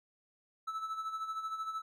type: tone with tremolo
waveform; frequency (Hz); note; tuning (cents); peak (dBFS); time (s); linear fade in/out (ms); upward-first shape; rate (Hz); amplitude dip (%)
triangle; 1310; E6; -11; -32; 0.67-1.82; 10; sine; 13; 60
effects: none